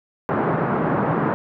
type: band-pass noise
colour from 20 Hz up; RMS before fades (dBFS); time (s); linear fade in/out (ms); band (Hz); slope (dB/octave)
pink; -21; 0.29-1.34; 0; 130 to 1400; 24
effects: none